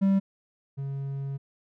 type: tone pair in turn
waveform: triangle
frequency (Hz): 194.9 / 137.82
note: G3 / C#3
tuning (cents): -10 / -10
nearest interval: tritone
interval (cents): 600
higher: first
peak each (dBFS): -17 / -28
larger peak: first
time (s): 0.01-0.2 / 0.77-1.38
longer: second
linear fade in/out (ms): 20
effects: none